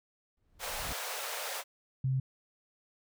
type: noise with exponential growth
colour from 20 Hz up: brown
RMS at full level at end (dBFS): -36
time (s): 0.37-0.93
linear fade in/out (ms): 2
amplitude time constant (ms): 120
type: high-pass noise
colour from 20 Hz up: pink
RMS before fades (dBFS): -38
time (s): 0.59-1.64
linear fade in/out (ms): 50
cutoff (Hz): 470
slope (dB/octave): 48
type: tone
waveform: sine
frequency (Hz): 131.8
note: C3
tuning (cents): +13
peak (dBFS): -27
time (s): 2.04-2.2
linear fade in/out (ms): 5
effects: none